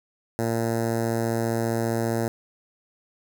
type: tone with notch filter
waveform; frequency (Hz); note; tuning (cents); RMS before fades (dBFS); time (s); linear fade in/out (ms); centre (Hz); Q
10% pulse; 115; A#2; -23; -25; 0.39-2.28; 0; 3000; 0.53
effects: none